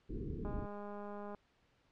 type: low-pass noise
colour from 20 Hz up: pink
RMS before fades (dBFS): -41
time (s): 0.09-0.66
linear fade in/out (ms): 10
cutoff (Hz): 450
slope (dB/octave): 96
type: click train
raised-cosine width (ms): 1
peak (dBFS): -34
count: 185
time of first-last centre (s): 0.45-1.348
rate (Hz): 205
effects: pink hiss -73 dBFS RMS until 1.91 s + low-pass 4000 Hz 12 dB/octave